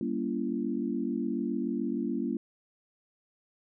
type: chord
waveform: sine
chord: G diminished seventh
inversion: none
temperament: just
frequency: 196 / 235.2 / 282.2 / 338.7 Hz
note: G3 / Bb3 / Db4 / Fb4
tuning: 0 / +16 / +31 / +47 cents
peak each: -36 / -32 / -34 / -35 dBFS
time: 0.01-2.37 s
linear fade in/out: 2 ms
effects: none